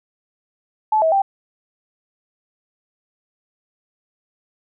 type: tone with pitch steps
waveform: sine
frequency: 864 / 644 / 785 Hz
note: A5 / E5 / G5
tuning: -32 / -41 / +2 cents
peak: -13 dBFS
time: 0.92-1.22 s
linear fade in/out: 5 ms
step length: 100 ms
effects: none